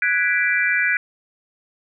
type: chord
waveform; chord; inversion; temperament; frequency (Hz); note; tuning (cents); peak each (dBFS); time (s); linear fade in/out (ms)
sine; G# half-diminished seventh; third; equal; 1480 / 1661.2 / 1975.5 / 2349; F#6 / G#6 / B6 / D7; 0 / 0 / 0 / 0; -22; 0.02-0.97; 2
effects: none